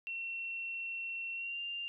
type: tone with pitch glide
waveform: sine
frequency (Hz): 2717 to 2790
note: F7 to F7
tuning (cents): -48 to -2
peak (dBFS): -37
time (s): 0.07-1.88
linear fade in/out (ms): 0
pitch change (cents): +46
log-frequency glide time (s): 1.34-1.6
effects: none

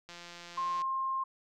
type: click train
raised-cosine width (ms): 0.2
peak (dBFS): -30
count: 127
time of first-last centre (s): 0.09-0.818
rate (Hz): 173
type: tone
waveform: sine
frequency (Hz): 1062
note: C6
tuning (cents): +25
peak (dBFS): -30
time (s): 0.57-1.24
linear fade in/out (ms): 10
effects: none

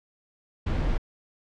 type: noise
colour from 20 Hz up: brown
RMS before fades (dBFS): -25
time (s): 0.66-0.98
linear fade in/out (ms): 10
effects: low-pass 4000 Hz 12 dB/octave

